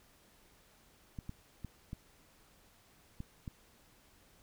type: clicks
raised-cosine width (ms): 5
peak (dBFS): -29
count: 6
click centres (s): 1.188 / 1.294 / 1.647 / 1.931 / 3.204 / 3.478
effects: pink hiss -65 dBFS RMS until 4.42 s